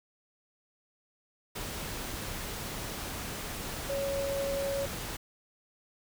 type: tone in noise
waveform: sine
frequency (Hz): 554.4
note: C#5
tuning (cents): 0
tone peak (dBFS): -30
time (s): 3.89-4.86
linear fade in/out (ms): 10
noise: pink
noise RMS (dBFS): -38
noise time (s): 1.55-5.17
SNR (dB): +5
effects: none